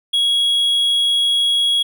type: tone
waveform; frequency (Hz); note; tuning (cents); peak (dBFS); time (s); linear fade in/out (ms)
triangle; 3322; G#7; 0; -12; 0.13-1.83; 10
effects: none